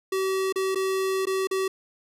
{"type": "tone with dropouts", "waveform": "square", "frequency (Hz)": 381.8, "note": "G4", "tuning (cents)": -46, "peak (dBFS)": -24, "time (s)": [0.12, 1.68], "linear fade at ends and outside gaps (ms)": 5, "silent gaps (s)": [[0.525, 0.558], [0.748, 0.756], [1.255, 1.269], [1.472, 1.511]], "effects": ["resampled to 32000 Hz"]}